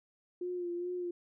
sine tone with vibrato, 353.3 Hz, F4, 20 cents sharp, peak -34 dBFS, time 0.41-1.11 s, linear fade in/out 5 ms, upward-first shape sine, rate 2.4 Hz, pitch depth 34 cents each way, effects none

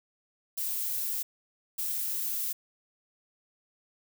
violet noise bursts at uneven times, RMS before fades -32 dBFS, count 2, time 0.57-1.23 / 1.78-2.53 s, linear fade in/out 10 ms, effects none

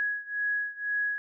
sine beating tone pair, 1669 / 1671 Hz, G#6 / G#6, +8 / +10 cents, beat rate 2 Hz, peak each -30 / -32 dBFS, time 0-1.18 s, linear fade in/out 0 ms, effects none

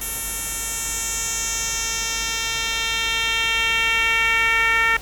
10% pulse tone with band-pass filter sweep, 454.3 Hz, A#4, 45 cents flat, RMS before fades -22 dBFS, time 0.01-4.97 s, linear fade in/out 5 ms, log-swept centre 11000 to 1900 Hz, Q 2.1, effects added 50 Hz sine -37 dBFS peak until 5.01 s + pink hiss -39 dBFS RMS until 5.01 s

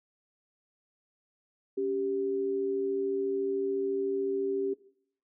sine tone pair together, 278.1 / 392 Hz, C#4 / G4, +6 / 0 cents, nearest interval tritone, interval 594 cents, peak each -36 / -28 dBFS, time 1.77-4.74 s, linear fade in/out 10 ms, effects noise-tail reverb RT60 0.6 s tail -18 dB re dry

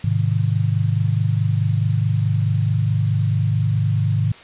sine chord, Ab major, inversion none, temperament equal with one note detuned, 106.19 / 130.81 / 155.56 Hz, Ab2 / C3 / Eb3, +39 / 0 / 0 cents, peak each -18 / -22 / -22 dBFS, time 0.04-4.32 s, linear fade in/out 5 ms, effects white hiss -42 dBFS RMS until 4.43 s + resampled to 8000 Hz

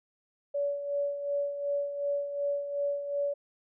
sine tone with tremolo, 570 Hz, C#5, 48 cents sharp, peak -26 dBFS, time 0.54-3.34 s, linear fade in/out 10 ms, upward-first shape sine, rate 2.7 Hz, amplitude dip 60%, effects none

